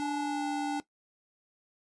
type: tone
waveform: square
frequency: 292.9 Hz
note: D4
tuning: 5 cents flat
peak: -32 dBFS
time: 0-0.8 s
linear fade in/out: 0 ms
type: tone with pitch glide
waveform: sine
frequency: 844 to 801.2 Hz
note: G#5 to G5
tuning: +28 to +38 cents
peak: -34 dBFS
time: 0-0.8 s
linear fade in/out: 20 ms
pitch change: -90 cents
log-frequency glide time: 0.2-0.46 s
effects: noise-tail reverb RT60 0.1 s tail -17 dB re dry + resampled to 22050 Hz